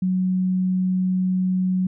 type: tone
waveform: sine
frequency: 185 Hz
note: F#3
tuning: in tune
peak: -18 dBFS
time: 0.02-1.87 s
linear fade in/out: 5 ms
effects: none